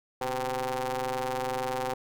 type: ring-modulated tone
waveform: sawtooth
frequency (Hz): 130.81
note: C3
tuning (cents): 0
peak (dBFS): -22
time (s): 0.21-1.94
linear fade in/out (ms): 5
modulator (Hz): 643
effects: none